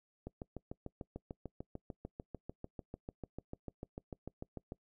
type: click train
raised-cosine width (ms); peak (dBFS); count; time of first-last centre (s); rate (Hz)
2; -29; 31; 0.27-4.721; 6.74
effects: noise-tail reverb RT60 0.1 s tail -23 dB re dry